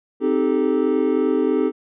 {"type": "chord", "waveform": "triangle", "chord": "A half-diminished seventh", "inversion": "first", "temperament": "equal with one note detuned", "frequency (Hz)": [261.6, 311.1, 392, 435.2], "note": ["C4", "Eb4", "G4", "A4"], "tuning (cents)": [0, 0, 0, -19], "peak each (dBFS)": -20, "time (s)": [0.2, 1.72], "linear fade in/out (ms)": 50, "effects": ["resampled to 8000 Hz"]}